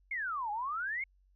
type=exponential two-way sweep; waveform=sine; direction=down then up; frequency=2217 to 810 to 2217 Hz; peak=-33 dBFS; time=0.11-1.04 s; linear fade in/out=5 ms; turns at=0.51 s; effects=added 47 Hz sine -64 dBFS peak until 1.35 s